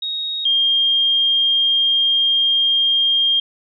sine tone pair in turn, 3758 / 3214 Hz, A#7 / G7, +13 / +43 cents, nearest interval minor third, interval 270 cents, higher first, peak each -21 / -13 dBFS, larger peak second, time 0.02-0.45 / 0.45-3.4 s, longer second, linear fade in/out 5 ms, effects none

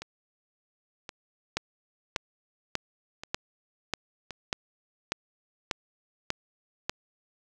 two click trains, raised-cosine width 0.2 ms, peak -10 / -21 dBFS, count 10 / 5, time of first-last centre 1.57-6.895 / 0.02-4.307 s, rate 1.69 / 0.933 Hz, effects none

